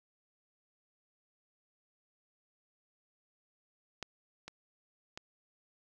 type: clicks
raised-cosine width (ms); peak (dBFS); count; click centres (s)
0.2; -21 / -27 / -25; 3; 4.027 / 4.48 / 5.175
effects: none